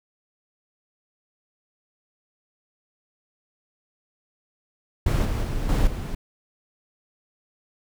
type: noise with level steps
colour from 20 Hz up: brown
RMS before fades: -20 / -24 / -26 / -20 / -29 dBFS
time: 5.06-6.15 s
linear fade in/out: 5 ms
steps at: 5.25 / 5.43 / 5.69 / 5.87 s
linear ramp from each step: 2 ms
effects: none